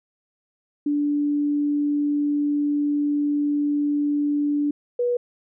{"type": "tone pair in turn", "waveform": "sine", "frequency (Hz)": [291.6, 486.2], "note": ["D4", "B4"], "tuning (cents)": [-12, -27], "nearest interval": "major sixth", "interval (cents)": 885, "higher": "second", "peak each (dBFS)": -19, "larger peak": "neither", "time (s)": [[0.86, 4.71], [4.99, 5.17]], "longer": "first", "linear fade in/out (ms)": 5, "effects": []}